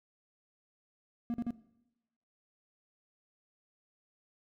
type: tone bursts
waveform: triangle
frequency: 236.1 Hz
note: A#3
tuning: 22 cents sharp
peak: -29 dBFS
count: 3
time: 1.3-1.506 s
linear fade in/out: 0 ms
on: 40 ms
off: 43 ms
effects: noise-tail reverb RT60 0.9 s tail -18 dB re dry